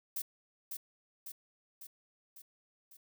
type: noise with echo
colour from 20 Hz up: violet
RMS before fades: -37 dBFS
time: 0.16-0.22 s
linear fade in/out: 5 ms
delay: 550 ms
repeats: 5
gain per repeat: -4 dB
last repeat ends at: 2.97 s
effects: none